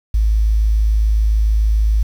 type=tone; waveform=sine; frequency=53.5 Hz; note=A1; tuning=48 cents flat; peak=-11 dBFS; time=0.14-2.03 s; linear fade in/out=5 ms; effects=7-bit